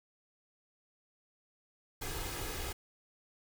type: noise with comb filter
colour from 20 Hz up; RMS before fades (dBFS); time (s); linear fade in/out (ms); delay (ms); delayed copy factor
pink; -39; 2.01-2.73; 10; 2.4; +0.6
effects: none